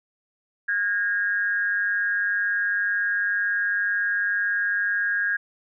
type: tone with amplitude modulation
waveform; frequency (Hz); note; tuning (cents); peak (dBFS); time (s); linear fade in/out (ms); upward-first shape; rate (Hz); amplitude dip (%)
sine; 1633; G#6; -30; -18; 0.68-5.37; 10; sine; 198; 65
effects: none